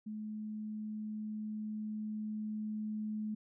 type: tone with level ramp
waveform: sine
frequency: 214.1 Hz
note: A3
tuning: 47 cents flat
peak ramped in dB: -39 to -35 dBFS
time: 0.06-3.35 s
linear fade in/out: 10 ms
effects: none